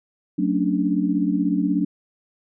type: chord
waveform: sine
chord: D major seventh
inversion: first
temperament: equal with one note detuned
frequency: 185 / 224 / 277.2 / 293.7 Hz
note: F#3 / A3 / C#4 / D4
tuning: 0 / +31 / 0 / 0 cents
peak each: -23 / -26 / -25 / -22 dBFS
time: 0.38-1.85 s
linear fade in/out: 10 ms
effects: none